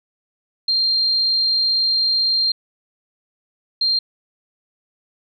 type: tone bursts at uneven times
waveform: sine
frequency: 4186 Hz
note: C8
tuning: in tune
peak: -15 dBFS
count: 2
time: 0.68-2.52 / 3.81-3.99 s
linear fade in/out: 5 ms
effects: none